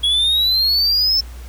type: exponential sweep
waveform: triangle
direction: up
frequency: 3322 to 5340 Hz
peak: -12 dBFS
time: 0.03-1.21 s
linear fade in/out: 10 ms
effects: added 60 Hz sine -31 dBFS peak until 1.48 s + pink hiss -44 dBFS RMS until 1.48 s